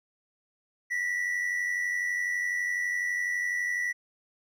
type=tone pair together; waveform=triangle; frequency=1868 / 1960 Hz; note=A#6 / B6; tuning=+3 / -14 cents; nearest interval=minor second; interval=83 cents; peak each=-34 / -26 dBFS; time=0.9-3.93 s; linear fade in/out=20 ms; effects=none